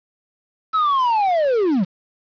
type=linear sweep; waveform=triangle; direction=down; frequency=1318.5 to 164.81 Hz; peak=-13 dBFS; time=0.73-1.85 s; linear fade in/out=20 ms; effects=resampled to 11025 Hz + 7-bit